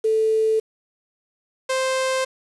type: tone pair in turn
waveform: sine / sawtooth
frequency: 440 / 523.3 Hz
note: A4 / C5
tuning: 0 / 0 cents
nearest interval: minor third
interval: 300 cents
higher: second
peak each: -16 dBFS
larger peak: neither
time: 0.04-0.6 / 1.69-2.25 s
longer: neither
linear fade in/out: 10 ms
effects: resampled to 24000 Hz + 7-bit